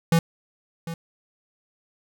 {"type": "tone with echo", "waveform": "square", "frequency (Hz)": 166.3, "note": "E3", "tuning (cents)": 16, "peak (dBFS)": -16, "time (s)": [0.12, 0.19], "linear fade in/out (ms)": 2, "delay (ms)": 750, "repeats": 1, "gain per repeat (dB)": -14, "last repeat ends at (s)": 0.94, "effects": []}